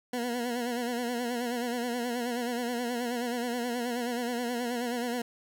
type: tone with vibrato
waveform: 20% pulse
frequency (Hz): 241.4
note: B3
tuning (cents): -39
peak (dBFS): -25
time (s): 0.13-5.22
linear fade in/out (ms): 5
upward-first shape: sine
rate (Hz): 9.4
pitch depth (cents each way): 62
effects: none